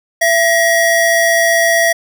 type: tone pair together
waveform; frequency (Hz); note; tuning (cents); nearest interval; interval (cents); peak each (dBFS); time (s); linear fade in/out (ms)
square; 671.8 / 1900; E5 / A#6; +33 / +33; octave + tritone; 1800; -13; 0.21-1.93; 10
effects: none